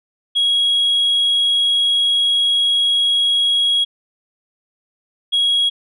sine tone pair in turn, 3310 / 3310 Hz, G#7 / G#7, -6 / -6 cents, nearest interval unison, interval 0 cents, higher neither, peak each -11 dBFS, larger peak neither, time 0.35-3.85 / 5.32-5.7 s, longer first, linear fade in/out 20 ms, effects tanh soft clip ceiling -11 dBFS

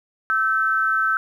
sine tone pair together, 1318.1 / 1537 Hz, E6 / G6, -1 / -35 cents, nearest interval minor third, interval 266 cents, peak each -20 dBFS, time 0.3-1.17 s, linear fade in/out 0 ms, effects 9-bit

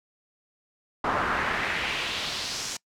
brown noise with band-pass filter sweep, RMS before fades -29 dBFS, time 1.04-2.77 s, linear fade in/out 5 ms, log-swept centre 1100 to 6400 Hz, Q 1.9, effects noise-tail reverb RT60 0.1 s tail -24 dB re dry

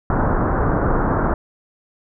pink low-pass noise, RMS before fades -18 dBFS, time 0.1-1.34 s, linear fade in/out 2 ms, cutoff 1500 Hz, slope 48 dB/octave, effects none

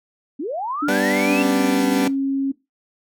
sine linear sweep, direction up, 246.9 to 2741 Hz, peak -23 dBFS, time 0.39-1.43 s, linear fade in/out 10 ms
sine tone with pitch glide, 293.7 to 272.5 Hz, D4 to C#4, 0 to -29 cents, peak -18 dBFS, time 0.82-2.52 s, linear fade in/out 10 ms, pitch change -129 cents, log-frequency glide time 1.22-1.47 s
20% pulse chord, G major, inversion none, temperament equal, 196 / 246.9 / 293.7 Hz, G3 / B3 / D4, 0 / 0 / 0 cents, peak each -18 / -17 / -19 dBFS, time 0.88-2.08 s, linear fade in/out 5 ms
effects noise-tail reverb RT60 0.2 s tail -17 dB re dry

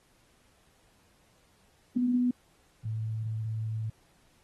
sine tone pair in turn, 246.9 / 110.33 Hz, B3 / A2, 0 / +5 cents, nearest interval octave + major second, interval 1395 cents, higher first, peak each -23 / -30 dBFS, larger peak first, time 1.96-2.31 / 2.85-3.9 s, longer second, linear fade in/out 5 ms, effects pink hiss -66 dBFS RMS until 4.43 s + AAC 32 kbps

